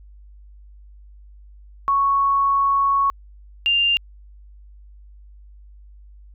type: tone pair in turn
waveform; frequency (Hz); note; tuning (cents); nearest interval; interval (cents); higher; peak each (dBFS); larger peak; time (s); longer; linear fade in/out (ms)
sine; 1108.7 / 2794; C#6 / F7; 0 / 0; octave + major third; 1600; second; -15; neither; 1.88-3.1 / 3.66-3.97; first; 0
effects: added 50 Hz sine -42 dBFS peak until 6.34 s